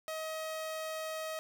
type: tone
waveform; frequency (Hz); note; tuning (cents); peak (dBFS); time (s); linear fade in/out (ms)
sawtooth; 633; D#5; +30; -33; 0.08-1.39; 0
effects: none